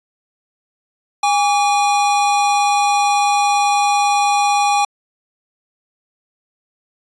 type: tone pair together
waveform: square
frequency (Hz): 817 / 1147.4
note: G#5 / D6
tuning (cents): -29 / -41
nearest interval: tritone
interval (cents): 588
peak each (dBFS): -14 / -22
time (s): 1.23-4.85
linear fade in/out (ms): 5
effects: resampled to 22050 Hz